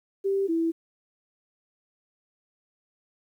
sine tone pair in turn, 392 / 329.6 Hz, G4 / E4, 0 / 0 cents, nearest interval minor third, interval 300 cents, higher first, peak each -22 dBFS, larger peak neither, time 0.24-0.48 / 0.48-0.72 s, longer neither, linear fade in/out 20 ms, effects 10-bit

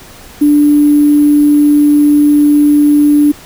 sine tone with sample-and-hold, 293.7 Hz, D4, in tune, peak -4 dBFS, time 0.41-3.32 s, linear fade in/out 10 ms, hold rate 11025 Hz, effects pink hiss -35 dBFS RMS until 3.45 s

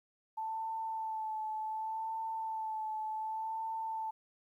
sine tone with vibrato, 880 Hz, A5, in tune, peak -35 dBFS, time 0.37-4.11 s, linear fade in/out 10 ms, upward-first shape sine, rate 0.67 Hz, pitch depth 25 cents each way, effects 12-bit

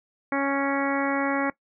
harmonic tone, 277.2 Hz, C#4, in tune, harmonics 1 / 2 / 3 / 4 / 5 / 6 / 7 / 8, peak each -26 / -29 / -31 / -32 / -33 / -34 / -34 / -35 dBFS, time 0.32-1.5 s, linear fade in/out 2 ms, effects noise-tail reverb RT60 0.1 s tail -20 dB re dry

